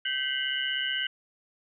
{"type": "tone cluster", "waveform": "sine", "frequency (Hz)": [1548, 1975, 2104, 2886, 3022], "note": ["G6", "B6", "C7", "F#7", "F#7"], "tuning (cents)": [-22, 0, 9, -44, 36], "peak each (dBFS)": [-32, -39, -39, -32, -32], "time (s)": [0.05, 1.07], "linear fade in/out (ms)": 5, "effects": []}